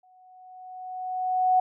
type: tone with exponential growth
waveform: sine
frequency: 740 Hz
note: F#5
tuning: in tune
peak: -16 dBFS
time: 0.03-1.6 s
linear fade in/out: 5 ms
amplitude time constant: 340 ms
effects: none